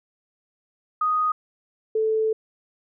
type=tone pair in turn; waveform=sine; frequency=1244.5 / 438.8 Hz; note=D#6 / A4; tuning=0 / -5 cents; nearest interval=octave + tritone; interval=1805 cents; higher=first; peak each=-19 dBFS; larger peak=neither; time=1.01-1.32 / 1.95-2.33 s; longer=second; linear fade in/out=5 ms; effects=none

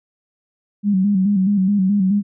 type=tone with vibrato; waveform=sine; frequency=196.1 Hz; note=G3; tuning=1 cent sharp; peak=-13 dBFS; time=0.83-2.23 s; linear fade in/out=50 ms; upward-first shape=square; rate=4.7 Hz; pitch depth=73 cents each way; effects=none

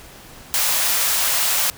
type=high-pass noise; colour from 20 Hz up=white; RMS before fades=-19 dBFS; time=0.54-1.7 s; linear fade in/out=0 ms; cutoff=580 Hz; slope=24 dB/octave; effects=pink hiss -42 dBFS RMS until 1.77 s

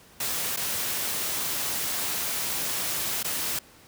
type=noise with dropouts; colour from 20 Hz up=white; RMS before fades=-29 dBFS; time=0.2-3.59 s; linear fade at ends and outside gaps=5 ms; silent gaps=0.563-0.571 / 3.23-3.244 s; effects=pink hiss -53 dBFS RMS until 3.87 s + high-pass 60 Hz 12 dB/octave

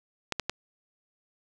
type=clicks; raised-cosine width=0.2 ms; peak=-11 dBFS; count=3; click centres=0.323 / 0.397 / 0.496 s; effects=none

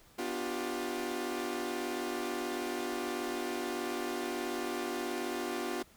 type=chord; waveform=sawtooth; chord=G dominant seventh; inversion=first; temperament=equal with one note detuned; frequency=246.9 / 293.7 / 353.5 / 392 Hz; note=B3 / D4 / F4 / G4; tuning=0 / 0 / +21 / 0 cents; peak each=-37 / -38 / -33 / -37 dBFS; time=0.18-5.83 s; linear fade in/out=10 ms; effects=pink hiss -61 dBFS RMS until 5.96 s

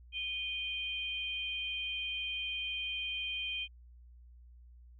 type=tone pair together; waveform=sine; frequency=2468 / 3142 Hz; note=D#7 / G7; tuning=-15 / +3 cents; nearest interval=major third; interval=418 cents; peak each=-38 / -37 dBFS; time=0.12-3.68 s; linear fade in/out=50 ms; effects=added 60 Hz sine -53 dBFS peak until 4.99 s

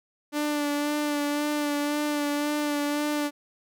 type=tone with vibrato; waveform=sawtooth; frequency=293.7 Hz; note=D4; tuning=in tune; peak=-21 dBFS; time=0.32-3.31 s; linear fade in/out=50 ms; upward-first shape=sine; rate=1.9 Hz; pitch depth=23 cents each way; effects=none

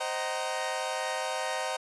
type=chord; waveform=sawtooth; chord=C half-diminished seventh; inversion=none; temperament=equal with one note detuned; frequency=523.3 / 622.3 / 759 / 932.3 Hz; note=C5 / Eb5 / Gb5 / Bb5; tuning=0 / 0 / +44 / 0 cents; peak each=-32 dBFS; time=0-1.77 s; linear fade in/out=10 ms; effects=resampled to 24000 Hz

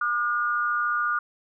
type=tone pair together; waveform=sine; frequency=1204 / 1438 Hz; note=D6 / F#6; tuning=+43 / -50 cents; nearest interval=minor third; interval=307 cents; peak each=-25 dBFS; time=0.01-1.19 s; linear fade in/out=5 ms; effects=none

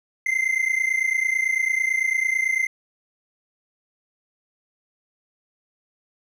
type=tone pair together; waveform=triangle; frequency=2065 / 2094 Hz; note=C7 / C7; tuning=-23 / +1 cents; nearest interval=unison; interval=24 cents; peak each=-21 dBFS; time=0.26-2.67 s; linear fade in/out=5 ms; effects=none

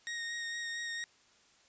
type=tone with vibrato; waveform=sawtooth; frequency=1864.7 Hz; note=A#6; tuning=in tune; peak=-33 dBFS; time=0.07-1.04 s; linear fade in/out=0 ms; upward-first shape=sine; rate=4.4 Hz; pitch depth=15 cents each way; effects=white hiss -65 dBFS RMS until 1.68 s + resampled to 16000 Hz

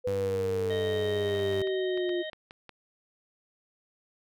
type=exponential sweep; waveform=sine; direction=down; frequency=500 to 349.2 Hz; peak=-27 dBFS; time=0.04-2.23 s; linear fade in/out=20 ms
type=tone; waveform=sawtooth; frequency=98 Hz; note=G2; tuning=in tune; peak=-30 dBFS; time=0.07-1.62 s; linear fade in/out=0 ms
type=harmonic tone; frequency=622.3 Hz; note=D#5; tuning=in tune; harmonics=1 / 3 / 5 / 6; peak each=-36 / -41 / -43 / -44 dBFS; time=0.7-2.3 s; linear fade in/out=5 ms
type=clicks; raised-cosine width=0.3 ms; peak=-29 dBFS; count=10; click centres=1.292 / 1.352 / 1.395 / 1.531 / 1.673 / 1.975 / 2.093 / 2.332 / 2.509 / 2.693 s
effects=none

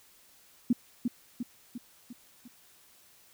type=tone with echo; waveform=sine; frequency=241.9 Hz; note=B3; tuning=36 cents flat; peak=-20 dBFS; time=0.7-0.73 s; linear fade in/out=5 ms; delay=350 ms; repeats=5; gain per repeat=-5 dB; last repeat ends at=2.48 s; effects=white hiss -60 dBFS RMS until 3.33 s

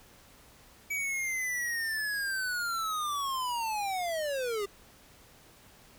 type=linear sweep; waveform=square; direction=down; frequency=2292 to 391.2 Hz; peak=-31 dBFS; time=0.9-4.66 s; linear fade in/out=10 ms; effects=pink hiss -57 dBFS RMS until 5.98 s

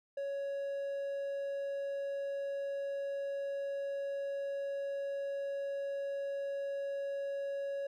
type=tone; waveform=triangle; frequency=557 Hz; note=C#5; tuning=8 cents sharp; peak=-33 dBFS; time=0.17-7.87 s; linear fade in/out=5 ms; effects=none

